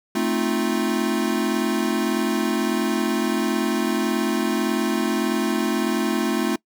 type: chord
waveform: square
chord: F dominant seventh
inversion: first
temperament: equal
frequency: 220 / 261.6 / 311.1 / 349.2 Hz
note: A3 / C4 / Eb4 / F4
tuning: 0 / 0 / 0 / 0 cents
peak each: -25 / -27 / -28 / -26 dBFS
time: 0.15-6.56 s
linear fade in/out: 5 ms
effects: noise-tail reverb RT60 0.1 s tail -23 dB re dry